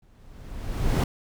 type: noise with exponential growth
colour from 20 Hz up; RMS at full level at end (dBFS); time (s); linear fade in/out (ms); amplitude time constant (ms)
brown; -17; 0.02-1.04; 5; 220
effects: none